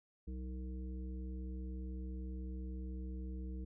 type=harmonic tone with a mistuned harmonic; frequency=63 Hz; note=B1; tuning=35 cents sharp; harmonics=1 / 3 / 5 / 7; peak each=-41 / -49 / -52 / -58 dBFS; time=0.27-3.65 s; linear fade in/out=10 ms; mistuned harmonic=7; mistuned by=+54 cents; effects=none